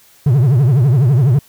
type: tone with vibrato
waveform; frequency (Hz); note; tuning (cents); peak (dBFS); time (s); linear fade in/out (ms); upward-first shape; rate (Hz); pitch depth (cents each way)
triangle; 130.81; C3; 0; -6; 0.26-1.39; 5; triangle; 12; 290
effects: white hiss -48 dBFS RMS until 1.48 s